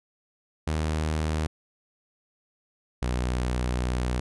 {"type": "tone pair in turn", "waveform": "sawtooth", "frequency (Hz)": [77.78, 61.73], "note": ["D#2", "B1"], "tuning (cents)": [0, 0], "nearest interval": "major third", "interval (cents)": 400, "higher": "first", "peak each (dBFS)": -21, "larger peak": "neither", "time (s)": [[0.67, 1.47], [3.02, 4.2]], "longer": "second", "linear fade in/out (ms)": 5, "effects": ["resampled to 24000 Hz"]}